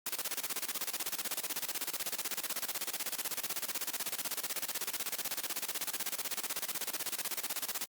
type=noise with tremolo; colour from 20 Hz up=white; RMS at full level=-35 dBFS; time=0.06-7.86 s; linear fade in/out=5 ms; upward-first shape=square; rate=16 Hz; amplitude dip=80%; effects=high-pass 200 Hz 12 dB/octave + Opus 48 kbps